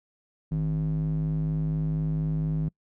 square tone with band-pass filter, 52.1 Hz, G#1, 6 cents sharp, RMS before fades -27 dBFS, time 0.51-2.69 s, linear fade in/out 10 ms, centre 170 Hz, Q 3.9, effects noise-tail reverb RT60 0.1 s tail -26 dB re dry

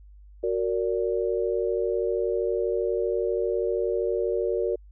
sine chord, Gb augmented, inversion none, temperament just, 370 / 462.5 / 578.1 Hz, Gb4 / Bb4 / D5, 0 / -14 / -27 cents, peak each -27 / -26 / -30 dBFS, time 0.43-4.76 s, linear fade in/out 10 ms, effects added 50 Hz sine -46 dBFS peak until 4.91 s

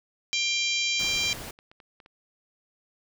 harmonic tone, 792 Hz, G5, 18 cents sharp, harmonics 3 / 4 / 5 / 6 / 7 / 8 / 9, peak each -28 / -30 / -32 / -34 / -35 / -36 / -37 dBFS, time 0.33-1.33 s, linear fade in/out 0 ms
pink noise, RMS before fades -39 dBFS, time 0.99-1.51 s, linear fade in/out 5 ms
clicks, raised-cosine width 0.3 ms, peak -35 dBFS, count 7, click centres 1.397 / 1.487 / 1.589 / 1.715 / 1.802 / 2.002 / 2.061 s
effects none

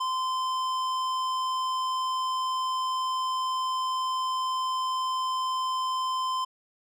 triangle tone with hard clipping, 1033 Hz, C6, 22 cents flat, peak -28 dBFS, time 0-6.45 s, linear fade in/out 10 ms, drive 16 dB, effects none

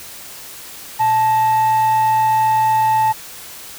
sine tone with frequency modulation, 876 Hz, A5, 8 cents flat, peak -10 dBFS, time 0.99-3.13 s, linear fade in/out 20 ms, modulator 997 Hz, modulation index 0.22, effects tanh soft clip ceiling -10 dBFS + white hiss -35 dBFS RMS until 3.78 s

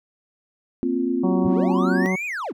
sine chord, Bb suspended second, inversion none, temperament equal, 233.1 / 261.6 / 349.2 Hz, Bb3 / C4 / F4, 0 / 0 / 0 cents, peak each -27 / -22 / -25 dBFS, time 0.83-2.06 s, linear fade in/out 0 ms
harmonic tone, 186.7 Hz, F#3, 16 cents sharp, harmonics 1 / 2 / 3 / 4 / 5 / 6, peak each -21 / -27 / -31 / -33 / -35 / -37 dBFS, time 1.23-2.16 s, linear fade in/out 10 ms
triangle linear two-way sweep, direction up then down, 34.65 to 2514 to 152.4 Hz, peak -24 dBFS, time 1.44-2.53 s, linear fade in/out 20 ms, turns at 2.26 s
effects none

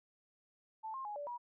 sine tone with pitch steps, 879 / 1063 / 833 / 580 / 964 Hz, A5 / C6 / G#5 / D5 / B5, -2 / +27 / +5 / -22 / -42 cents, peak -40 dBFS, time 0.83-1.38 s, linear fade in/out 20 ms, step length 110 ms, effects none

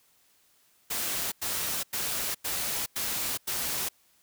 white noise bursts, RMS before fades -31 dBFS, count 6, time 0.9-3.89 s, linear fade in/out 10 ms, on 420 ms, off 94 ms, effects white hiss -65 dBFS RMS until 4.22 s

